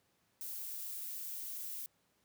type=noise; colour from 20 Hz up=violet; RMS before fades=-43 dBFS; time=0.41-1.86 s; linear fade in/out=0 ms; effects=pink hiss -75 dBFS RMS until 2.24 s + high-pass 100 Hz 12 dB/octave